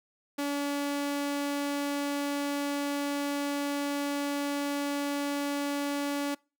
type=tone; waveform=sawtooth; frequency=285.4 Hz; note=D4; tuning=49 cents flat; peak=-25 dBFS; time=0.38-6.35 s; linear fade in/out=10 ms; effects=noise-tail reverb RT60 0.3 s tail -25 dB re dry